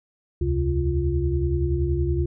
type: tone cluster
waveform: sine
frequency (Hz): 71.4 / 82 / 133.8 / 348.3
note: D2 / E2 / C3 / F4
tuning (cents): -48 / -9 / +39 / -5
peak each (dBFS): -23 / -28 / -27 / -26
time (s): 0.41-2.26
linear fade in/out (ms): 5
effects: none